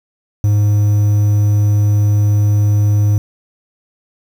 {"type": "tone with quantisation", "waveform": "triangle", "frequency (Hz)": 103.83, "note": "G#2", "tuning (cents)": 0, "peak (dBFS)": -7, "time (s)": [0.44, 3.18], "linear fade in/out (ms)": 0, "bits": 6, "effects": []}